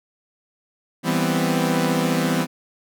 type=chord; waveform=sawtooth; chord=C major seventh; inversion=first; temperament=equal; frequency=164.81 / 196 / 246.9 / 261.6 Hz; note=E3 / G3 / B3 / C4; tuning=0 / 0 / 0 / 0 cents; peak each=-19 / -22 / -20 / -21 dBFS; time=1.03-2.47 s; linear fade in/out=50 ms; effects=none